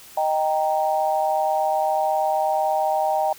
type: chord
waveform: sine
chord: Eb major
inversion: none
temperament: equal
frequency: 622.3 / 784 / 932.3 Hz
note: Eb5 / G5 / Bb5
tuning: 0 / 0 / 0 cents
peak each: -23 / -21 / -27 dBFS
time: 0.17-3.33 s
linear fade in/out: 5 ms
effects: white hiss -45 dBFS RMS until 3.38 s